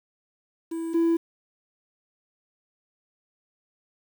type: tone pair in turn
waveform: triangle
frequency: 329.6 / 332.9 Hz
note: E4 / E4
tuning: 0 / +17 cents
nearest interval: unison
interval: 17 cents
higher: second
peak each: -26 / -16 dBFS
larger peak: second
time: 0.71-0.94 / 0.94-1.17 s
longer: neither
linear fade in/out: 10 ms
effects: tanh soft clip ceiling -13 dBFS + 8-bit